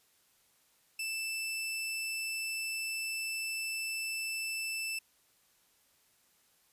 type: tone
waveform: sawtooth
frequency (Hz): 2647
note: E7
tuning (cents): +7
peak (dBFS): -31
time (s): 0.99-4.99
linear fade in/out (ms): 5
effects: white hiss -69 dBFS RMS until 6.72 s + resampled to 32000 Hz